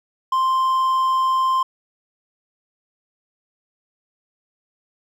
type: tone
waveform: triangle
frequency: 1046.5 Hz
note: C6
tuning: in tune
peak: -14 dBFS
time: 0.32-1.63 s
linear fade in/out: 5 ms
effects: none